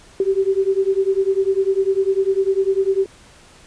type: beating tone pair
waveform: sine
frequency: 382.4 / 392.4 Hz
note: G4 / G4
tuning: -43 / +2 cents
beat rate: 10 Hz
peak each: -18 dBFS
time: 0.2-3.06 s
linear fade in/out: 2 ms
effects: pink hiss -47 dBFS RMS until 3.66 s + resampled to 22050 Hz